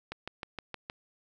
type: click train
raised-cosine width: 0.3 ms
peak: -21 dBFS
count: 6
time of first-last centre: 0.12-0.899 s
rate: 6.42 Hz
effects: none